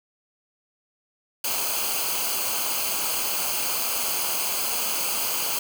white noise with comb filter, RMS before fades -26 dBFS, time 1.44-5.59 s, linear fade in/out 5 ms, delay 0.54 ms, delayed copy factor -0.7, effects none

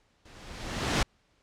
pink noise with level ramp, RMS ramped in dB -53 to -23 dBFS, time 0.25-1.03 s, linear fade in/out 5 ms, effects pink hiss -68 dBFS RMS until 1.42 s + low-pass 6000 Hz 12 dB/octave

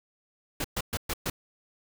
pink noise bursts, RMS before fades -30 dBFS, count 5, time 0.6-1.3 s, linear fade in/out 5 ms, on 44 ms, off 120 ms, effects none

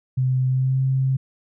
sine tone with pitch glide, 129.2 to 132.6 Hz, C3 to C3, -21 to +23 cents, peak -17 dBFS, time 0.17-1.17 s, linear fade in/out 10 ms, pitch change +44 cents, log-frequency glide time 0.47-0.81 s, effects none

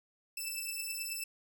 10% pulse beating tone pair, 2637 / 2646.3 Hz, E7 / E7, 0 / +6 cents, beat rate 9.3 Hz, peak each -31 dBFS, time 0.37-1.24 s, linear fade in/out 5 ms, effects none

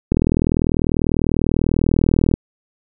click train, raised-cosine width 3 ms, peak -3 dBFS, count 90, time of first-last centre 0.12-2.339 s, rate 40.1 Hz, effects none

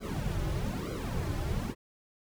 brown noise with flanger, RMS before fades -33 dBFS, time 0-1.75 s, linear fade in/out 50 ms, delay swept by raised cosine 1.1 to 4.4 ms, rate 1.1 Hz, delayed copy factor -0.95, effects none

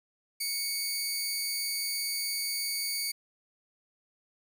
20% pulse tone pair together, 2217 / 4671 Hz, C#7 / D8, 0 / -10 cents, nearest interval octave + minor second, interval 1290 cents, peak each -30 / -26 dBFS, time 0.4-3.12 s, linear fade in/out 10 ms, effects none

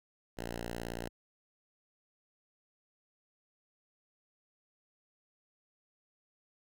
5% pulse tone, 58.27 Hz, A#1, in tune, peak -27 dBFS, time 0.37-1.09 s, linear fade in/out 10 ms, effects none

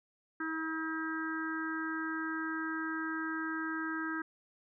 harmonic tone, 320 Hz, D#4, 49 cents sharp, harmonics 1 / 3 / 4 / 5 / 6, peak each -37 / -47 / -41 / -38 / -49 dBFS, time 0.4-4.22 s, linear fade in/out 5 ms, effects none

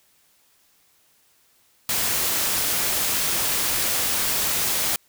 white noise, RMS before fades -23 dBFS, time 1.89-4.96 s, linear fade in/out 2 ms, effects white hiss -61 dBFS RMS until 5.08 s

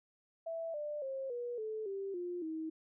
sine tone with pitch steps, 659.3 / 594.2 / 535.5 / 482.6 / 435 / 392 / 353.3 / 318.4 Hz, E5 / D5 / C5 / B4 / A4 / G4 / F4 / D#4, 0 / +20 / +40 / -40 / -20 / 0 / +20 / +40 cents, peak -37 dBFS, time 0.46-2.7 s, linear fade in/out 10 ms, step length 280 ms, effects none

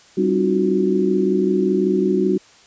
sine tone cluster, 194.8 / 267.8 / 310.2 / 343.1 / 368.4 Hz, G3 / C4 / D#4 / F4 / F#4, -11 / +40 / -5 / -31 / -7 cents, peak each -20 / -25 / -23 / -27 / -18 dBFS, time 0.17-2.38 s, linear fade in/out 10 ms, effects white hiss -49 dBFS RMS until 2.66 s + resampled to 16000 Hz

